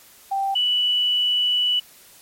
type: tone pair in turn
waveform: sine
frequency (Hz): 784 / 2960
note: G5 / F#7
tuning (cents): 0 / 0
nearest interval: octave + major seventh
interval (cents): 2300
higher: second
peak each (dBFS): -20 / -17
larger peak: second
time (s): 0.31-0.55 / 0.55-1.8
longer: second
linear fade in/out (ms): 10
effects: white hiss -49 dBFS RMS until 2.21 s + MP3 64 kbps